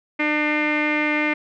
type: tone with low-pass filter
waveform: sawtooth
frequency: 300.5 Hz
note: D4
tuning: 40 cents sharp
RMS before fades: -21 dBFS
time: 0.19-1.34 s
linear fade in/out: 10 ms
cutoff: 2200 Hz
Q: 8.7
effects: none